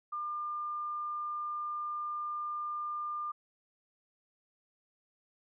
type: tone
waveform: sine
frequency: 1200 Hz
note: D6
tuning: 37 cents sharp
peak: -34 dBFS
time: 0.12-3.32 s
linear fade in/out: 10 ms
effects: none